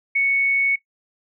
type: tone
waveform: sine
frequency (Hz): 2217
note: C#7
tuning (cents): 0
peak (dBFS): -16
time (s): 0.15-0.76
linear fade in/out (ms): 10
effects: noise-tail reverb RT60 0.1 s tail -18 dB re dry